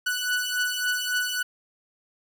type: beating tone pair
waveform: sawtooth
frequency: 1480 / 1483.6 Hz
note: F#6 / F#6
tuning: 0 / +4 cents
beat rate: 3.6 Hz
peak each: -25 / -23 dBFS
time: 0.06-1.43 s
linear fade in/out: 10 ms
effects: none